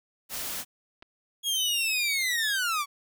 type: noise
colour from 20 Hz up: white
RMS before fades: -34 dBFS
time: 0.29-0.65 s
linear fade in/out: 50 ms
type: clicks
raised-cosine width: 0.3 ms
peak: -32 dBFS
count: 2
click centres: 1.024 / 1.027 s
type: linear sweep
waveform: sawtooth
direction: down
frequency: 3322 to 1108.7 Hz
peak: -22 dBFS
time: 1.43-2.86 s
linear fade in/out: 50 ms
type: tone with tremolo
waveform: sine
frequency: 3729 Hz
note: A#7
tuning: in tune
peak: -32 dBFS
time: 1.55-2.6 s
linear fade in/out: 50 ms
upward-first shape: triangle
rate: 2.5 Hz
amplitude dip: 50%
effects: none